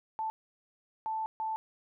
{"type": "tone bursts at uneven times", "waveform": "sine", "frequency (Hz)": 880, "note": "A5", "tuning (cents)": 0, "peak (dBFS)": -31, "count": 3, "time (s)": [[0.19, 0.3], [1.06, 1.26], [1.4, 1.56]], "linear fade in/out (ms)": 0, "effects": []}